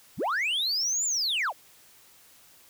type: linear two-way sweep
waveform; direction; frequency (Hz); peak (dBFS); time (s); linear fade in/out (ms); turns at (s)
sine; up then down; 55 to 7280 to 471.7; -22; 0.17-1.53; 50; 1.05
effects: tanh soft clip ceiling -24 dBFS + white hiss -56 dBFS RMS until 2.69 s